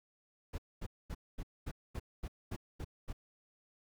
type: noise bursts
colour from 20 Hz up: brown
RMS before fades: -40 dBFS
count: 10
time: 0.53-3.13 s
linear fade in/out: 10 ms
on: 53 ms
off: 230 ms
effects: none